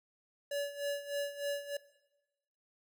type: tone with tremolo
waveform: square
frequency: 571 Hz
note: D5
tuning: 49 cents flat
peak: -33 dBFS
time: 0.51-1.77 s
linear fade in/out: 5 ms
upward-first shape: sine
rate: 3.3 Hz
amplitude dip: 80%
effects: noise-tail reverb RT60 1.0 s tail -18 dB re dry